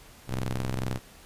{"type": "ring-modulated tone", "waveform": "sawtooth", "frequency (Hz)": 64.6, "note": "C2", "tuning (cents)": -21, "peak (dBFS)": -21, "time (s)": [0.27, 1], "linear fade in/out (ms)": 50, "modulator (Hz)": 53.4, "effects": ["pink hiss -52 dBFS RMS until 1.25 s", "resampled to 32000 Hz"]}